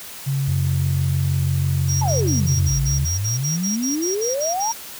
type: tone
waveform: sine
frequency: 137.2 Hz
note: C#3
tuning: 17 cents flat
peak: -18 dBFS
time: 0.26-3.06 s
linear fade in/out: 20 ms
type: tone with pitch glide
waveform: sine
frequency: 91 to 88.97 Hz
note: F#2 to F2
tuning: -28 to +33 cents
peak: -20 dBFS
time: 0.48-2.71 s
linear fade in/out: 0 ms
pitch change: -39 cents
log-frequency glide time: 2.16-2.36 s
type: tone bursts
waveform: triangle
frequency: 5660 Hz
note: F8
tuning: 22 cents sharp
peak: -21 dBFS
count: 15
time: 1.88-4.736 s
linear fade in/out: 20 ms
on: 140 ms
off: 54 ms
type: exponential two-way sweep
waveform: sine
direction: down then up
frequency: 932.3 to 51.91 to 932.3 Hz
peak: -20 dBFS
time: 2.01-4.72 s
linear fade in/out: 10 ms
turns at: 2.77 s
effects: tanh soft clip ceiling -10 dBFS + white hiss -36 dBFS RMS until 4.99 s